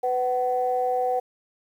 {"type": "tone pair together", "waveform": "sine", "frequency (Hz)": [500.1, 753], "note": ["B4", "F#5"], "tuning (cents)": [22, 30], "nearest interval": "perfect fifth", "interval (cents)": 708, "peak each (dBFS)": [-24, -23], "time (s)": [0.03, 1.2], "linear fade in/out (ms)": 10, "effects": ["tanh soft clip ceiling -13 dBFS", "9-bit"]}